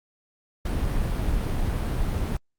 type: noise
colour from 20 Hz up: brown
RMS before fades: -25 dBFS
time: 0.65-2.37 s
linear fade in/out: 5 ms
effects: Opus 48 kbps